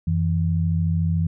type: tone pair together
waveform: sine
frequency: 90.04 / 163.8 Hz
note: F#2 / E3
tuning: -47 / -11 cents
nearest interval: minor seventh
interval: 1036 cents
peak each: -21 dBFS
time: 0.07-1.27 s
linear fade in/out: 5 ms
effects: none